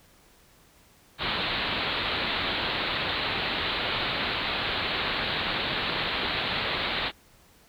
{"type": "low-pass noise", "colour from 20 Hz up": "white", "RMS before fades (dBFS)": -29, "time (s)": [1.18, 7.12], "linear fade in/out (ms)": 50, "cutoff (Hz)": 4200, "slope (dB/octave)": 96, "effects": ["pink hiss -58 dBFS RMS until 7.68 s"]}